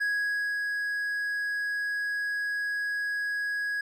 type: tone with ADSR envelope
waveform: triangle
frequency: 1661.2 Hz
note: G#6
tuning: in tune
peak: -23 dBFS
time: 0-3.81 s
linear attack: 17 ms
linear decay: 560 ms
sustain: -3 dB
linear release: 4 ms
effects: none